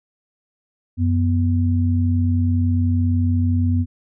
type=tone pair together; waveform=sine; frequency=92.1 / 245.9 Hz; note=F#2 / B3; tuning=-7 / -7 cents; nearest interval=octave + perfect fourth; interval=1700 cents; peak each=-16 / -21 dBFS; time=0.97-3.86 s; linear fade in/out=50 ms; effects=none